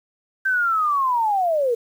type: linear sweep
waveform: sine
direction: down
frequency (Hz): 1568 to 451.5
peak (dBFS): -17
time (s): 0.45-1.75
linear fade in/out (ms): 10
effects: 8-bit